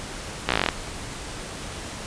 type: slowing click train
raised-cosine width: 0.3 ms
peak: -3 dBFS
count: 11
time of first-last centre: 0.49-0.688 s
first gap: 15 ms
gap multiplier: 1.06
effects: pink hiss -35 dBFS RMS until 2.06 s + resampled to 22050 Hz